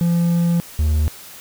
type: tone pair in turn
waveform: triangle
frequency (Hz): 170.9 / 76.52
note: F3 / D#2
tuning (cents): -37 / -28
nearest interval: octave + major second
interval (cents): 1391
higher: first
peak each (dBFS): -12 / -12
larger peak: neither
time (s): 0.01-0.6 / 0.79-1.08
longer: first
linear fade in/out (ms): 0
effects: white hiss -39 dBFS RMS until 1.4 s